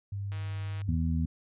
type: tone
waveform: sine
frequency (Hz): 99.7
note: G2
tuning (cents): +30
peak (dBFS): -32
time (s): 0.12-0.95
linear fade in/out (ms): 5
type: click train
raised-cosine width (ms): 0.3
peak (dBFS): -32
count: 80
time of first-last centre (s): 0.32-0.817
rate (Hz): 159
type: harmonic tone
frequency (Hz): 81.4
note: E2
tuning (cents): -21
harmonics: 1 / 2 / 3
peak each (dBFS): -28 / -31 / -33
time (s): 0.88-1.26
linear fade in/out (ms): 10
effects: resampled to 8000 Hz